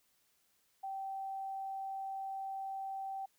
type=tone; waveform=sine; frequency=776 Hz; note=G5; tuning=18 cents flat; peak=-38 dBFS; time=0.83-3.26 s; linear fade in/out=10 ms; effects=white hiss -74 dBFS RMS until 3.38 s